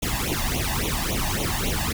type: noise with flanger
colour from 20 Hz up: pink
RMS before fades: -25 dBFS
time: 0.02-1.93 s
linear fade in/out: 10 ms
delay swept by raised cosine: 0.3 to 1.13 ms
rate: 3.6 Hz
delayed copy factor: +0.95
effects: none